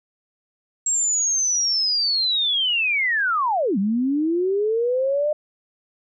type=linear two-way sweep; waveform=sine; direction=down then up; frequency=7610 to 187.6 to 610 Hz; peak=-18 dBFS; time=0.86-5.33 s; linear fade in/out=5 ms; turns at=3.78 s; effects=none